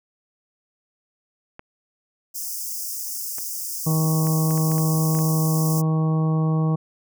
clicks, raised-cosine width 0.5 ms, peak -23 dBFS, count 9, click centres 1.594 / 3.384 / 4.27 / 4.508 / 4.577 / 4.717 / 4.781 / 5.15 / 5.189 s
white high-pass noise, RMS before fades -30 dBFS, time 2.34-5.82 s, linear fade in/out 20 ms, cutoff 5000 Hz, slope 96 dB/octave
harmonic tone, 158.3 Hz, D#3, 30 cents sharp, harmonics 1 / 2 / 3 / 4 / 5 / 6 / 7, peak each -18 / -30 / -32 / -37 / -37 / -42 / -35 dBFS, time 3.86-6.76 s, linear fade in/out 10 ms
effects none

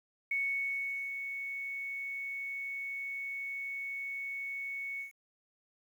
sine tone with ADSR envelope, 2217 Hz, C#7, in tune, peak -29 dBFS, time 0.31-5.12 s, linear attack 5 ms, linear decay 790 ms, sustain -7 dB, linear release 120 ms, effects 10-bit

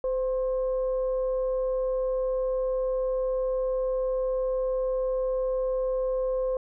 sine tone with frequency modulation, 516 Hz, C5, 24 cents flat, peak -24 dBFS, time 0.04-6.57 s, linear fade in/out 2 ms, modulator 549 Hz, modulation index 0.28, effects none

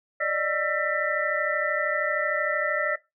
sine tone cluster, 582 / 615 / 1344 / 1797 / 1976 Hz, D5 / D#5 / E6 / A6 / B6, -16 / -20 / +33 / +36 / 0 cents, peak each -30 dBFS, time 0.2-2.96 s, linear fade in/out 10 ms, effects noise-tail reverb RT60 0.2 s tail -18 dB re dry

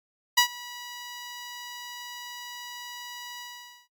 10% pulse tone with ADSR envelope, 973 Hz, B5, 26 cents flat, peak -7 dBFS, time 0.37-3.88 s, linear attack 11 ms, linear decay 92 ms, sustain -23 dB, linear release 490 ms, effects noise-tail reverb RT60 0.1 s tail -20 dB re dry + AAC 64 kbps

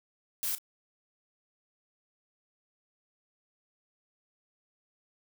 blue noise with echo, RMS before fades -32 dBFS, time 0.43-0.55 s, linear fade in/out 0 ms, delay 34 ms, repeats 1, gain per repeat -14 dB, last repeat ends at 0.584 s, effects none

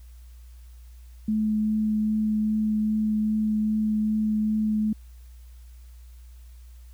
sine tone with vibrato, 215 Hz, A3, 40 cents flat, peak -21 dBFS, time 1.28-4.93 s, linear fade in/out 5 ms, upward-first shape triangle, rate 2.5 Hz, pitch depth 10 cents each way, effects added 60 Hz sine -43 dBFS peak until 6.93 s + white hiss -62 dBFS RMS until 6.93 s

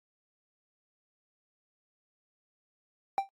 triangle tone with exponential decay, 784 Hz, G5, in tune, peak -19 dBFS, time 3.18-3.29 s, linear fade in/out 0 ms, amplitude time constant 23 ms, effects high-pass 300 Hz 12 dB/octave + AAC 64 kbps

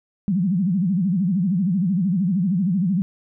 sine tone with vibrato, 185 Hz, F#3, in tune, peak -17 dBFS, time 0.28-3.02 s, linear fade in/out 0 ms, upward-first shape sine, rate 13 Hz, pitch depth 200 cents each way, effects none

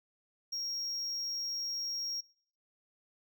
triangle tone, 5588 Hz, F8, in tune, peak -33 dBFS, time 0.52-2.21 s, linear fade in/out 10 ms, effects noise-tail reverb RT60 0.6 s tail -25 dB re dry

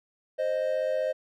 triangle tone pair together, 523.3 / 618.9 Hz, C5 / D#5, 0 / -9 cents, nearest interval minor third, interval 291 cents, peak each -26 dBFS, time 0.38-1.13 s, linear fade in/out 20 ms, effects none

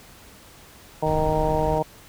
harmonic tone, 155.56 Hz, D#3, in tune, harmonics 1 / 2 / 3 / 4 / 5 / 6, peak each -28 / -31 / -26 / -25 / -28 / -27 dBFS, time 1.02-1.83 s, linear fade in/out 10 ms
brown noise, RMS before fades -29 dBFS, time 1.06-1.79 s, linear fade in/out 5 ms
effects pink hiss -48 dBFS RMS until 2.08 s

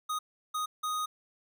square tone bursts at uneven times, 1244.5 Hz, D#6, in tune, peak -31 dBFS, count 3, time 0.09-0.19 / 0.54-0.66 / 0.83-1.06 s, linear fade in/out 10 ms, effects none

